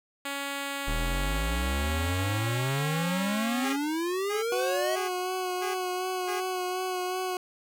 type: tone with pitch glide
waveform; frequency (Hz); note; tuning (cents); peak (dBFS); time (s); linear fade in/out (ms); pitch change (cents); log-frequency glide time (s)
5% pulse; 279.7 to 273.9; C#4 to C#4; +16 to -21; -20; 0.25-3.73; 5; -37; 0.55-2.87
type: exponential sweep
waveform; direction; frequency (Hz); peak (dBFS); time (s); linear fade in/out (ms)
square; up; 37.22 to 650; -28; 0.87-4.96; 10
type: tone bursts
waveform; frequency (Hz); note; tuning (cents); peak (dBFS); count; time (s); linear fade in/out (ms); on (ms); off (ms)
10% pulse; 407.4; G#4; -33; -25; 5; 3.63-6.41; 20; 140; 520
type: tone with vibrato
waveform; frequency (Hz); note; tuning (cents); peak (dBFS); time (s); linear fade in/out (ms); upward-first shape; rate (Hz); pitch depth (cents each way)
20% pulse; 367.5; F#4; -12; -24; 4.52-7.37; 2; sine; 2.7; 21
effects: none